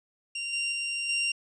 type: tone with level steps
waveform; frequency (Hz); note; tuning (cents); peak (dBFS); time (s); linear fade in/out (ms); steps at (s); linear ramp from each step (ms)
sawtooth; 2772; F7; -14; -28 / -24 / -26 / -22; 0.35-1.32; 5; 0.53 / 0.72 / 1.09; 2
effects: resampled to 22050 Hz